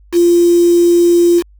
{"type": "tone with quantisation", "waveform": "sine", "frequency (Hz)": 345.6, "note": "F4", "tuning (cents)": -18, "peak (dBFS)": -6, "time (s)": [0.12, 1.43], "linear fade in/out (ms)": 50, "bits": 4, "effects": ["added 50 Hz sine -41 dBFS peak until 1.59 s"]}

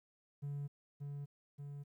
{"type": "tone with echo", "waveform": "triangle", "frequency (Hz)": 142.8, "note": "D3", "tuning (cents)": -48, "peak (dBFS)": -36, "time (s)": [0.42, 0.68], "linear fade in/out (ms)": 20, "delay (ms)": 580, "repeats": 2, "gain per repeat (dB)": -3, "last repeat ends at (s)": 1.84, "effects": ["tanh soft clip ceiling -33 dBFS", "13-bit"]}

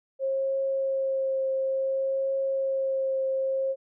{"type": "tone with vibrato", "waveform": "sine", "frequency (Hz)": 536, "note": "C5", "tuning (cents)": 42, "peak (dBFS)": -24, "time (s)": [0.19, 3.76], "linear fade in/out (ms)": 50, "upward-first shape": "triangle", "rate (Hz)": 0.57, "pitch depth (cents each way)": 15, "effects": []}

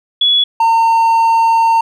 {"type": "tone pair in turn", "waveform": ["sine", "triangle"], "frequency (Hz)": [3390, 910.7], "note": ["G#7", "A#5"], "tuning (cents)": [35, -41], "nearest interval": "octave + major seventh", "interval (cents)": 2276, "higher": "first", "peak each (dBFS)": [-8, -6], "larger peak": "second", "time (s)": [[0.21, 0.44], [0.6, 1.81]], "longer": "second", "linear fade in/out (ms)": 5, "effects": []}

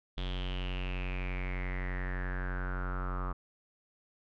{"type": "tone with low-pass filter sweep", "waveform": "square", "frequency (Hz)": 45.8, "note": "F#1", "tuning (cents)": -17, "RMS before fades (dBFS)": -35, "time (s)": [0.17, 3.33], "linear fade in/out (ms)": 10, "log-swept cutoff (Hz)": [3400, 1200], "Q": 8.1, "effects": []}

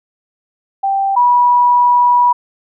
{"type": "tone pair in turn", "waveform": "sine", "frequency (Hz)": [784, 974], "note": ["G5", "B5"], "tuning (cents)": [0, -24], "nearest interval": "major third", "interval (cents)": 376, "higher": "second", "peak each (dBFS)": [-12, -7], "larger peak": "second", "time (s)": [[0.83, 1.16], [1.16, 2.33]], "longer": "second", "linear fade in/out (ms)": 10, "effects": []}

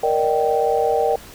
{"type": "chord", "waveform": "sine", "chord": "Eb major seventh", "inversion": "second", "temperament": "just", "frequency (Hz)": [466.7, 583.4, 622.3, 777.8], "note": ["Bb4", "D5", "Eb5", "G5"], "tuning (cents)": [2, -12, 0, -14], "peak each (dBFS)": [-19, -24, -24, -20], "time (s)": [0.03, 1.16], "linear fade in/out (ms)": 5, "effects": ["pink hiss -41 dBFS RMS until 1.34 s"]}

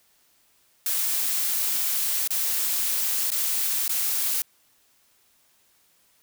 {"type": "noise with dropouts", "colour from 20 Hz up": "blue", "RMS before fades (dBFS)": -25, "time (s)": [0.86, 4.42], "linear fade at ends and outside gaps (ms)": 2, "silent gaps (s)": [[2.276, 2.305], [3.304, 3.317], [3.88, 3.893]], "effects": ["white hiss -63 dBFS RMS until 6.22 s"]}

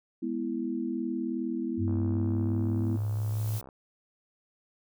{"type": "chord", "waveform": "sine", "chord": "E major", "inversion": "first", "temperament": "equal", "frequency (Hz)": [207.7, 246.9, 329.6], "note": ["G#3", "B3", "E4"], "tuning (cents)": [0, 0, 0], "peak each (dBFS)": [-36, -32, -33], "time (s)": [0.22, 2.97], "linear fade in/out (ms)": 10}
{"type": "tone with pitch glide", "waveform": "sine", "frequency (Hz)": [97.3, 107.96], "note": ["G2", "A2"], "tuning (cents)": [-12, -32], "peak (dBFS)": -27, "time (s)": [1.77, 3.61], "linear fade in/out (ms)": 50, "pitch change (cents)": 180, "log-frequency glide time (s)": [1.98, 3.49]}
{"type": "click train", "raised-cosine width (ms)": 1, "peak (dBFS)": -33, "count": 120, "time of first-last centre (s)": [1.88, 3.689], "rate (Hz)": 65.8}
{"type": "noise with exponential growth", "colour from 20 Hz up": "blue", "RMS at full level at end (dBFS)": -41, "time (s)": [2.23, 3.61], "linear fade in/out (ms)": 0, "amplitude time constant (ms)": 300}
{"effects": []}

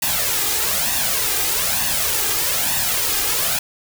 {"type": "noise with flanger", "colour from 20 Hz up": "white", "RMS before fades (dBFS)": -20, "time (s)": [0.02, 3.59], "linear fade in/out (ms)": 5, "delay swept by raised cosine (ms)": [1.1, 2.5], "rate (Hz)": 1.1, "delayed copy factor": 0.65, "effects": []}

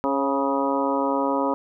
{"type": "harmonic tone with a mistuned harmonic", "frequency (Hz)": 138.59, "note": "C#3", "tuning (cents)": 0, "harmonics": [2, 3, 4, 5, 6, 7, 8, 9], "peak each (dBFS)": [-25, -30, -26, -33, -32, -26, -39, -31], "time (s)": [0.04, 1.54], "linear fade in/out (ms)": 0, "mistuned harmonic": 4, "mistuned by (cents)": -23, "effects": []}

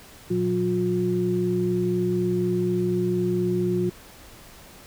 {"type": "tone cluster", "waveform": "sine", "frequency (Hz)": [117.7, 181.8, 358.1], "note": ["A#2", "F#3", "F4"], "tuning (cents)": [17, -30, 43], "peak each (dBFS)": [-30, -25, -23], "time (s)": [0.3, 3.9], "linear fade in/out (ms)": 10, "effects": ["pink hiss -47 dBFS RMS until 4.86 s"]}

